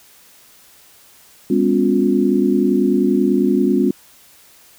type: tone cluster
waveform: sine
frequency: 202.5 / 250.3 / 280.6 / 357.6 Hz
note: G#3 / B3 / C#4 / F4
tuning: -43 / +23 / +21 / +41 cents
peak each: -18 dBFS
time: 1.5-3.91 s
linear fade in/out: 5 ms
effects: white hiss -48 dBFS RMS until 4.78 s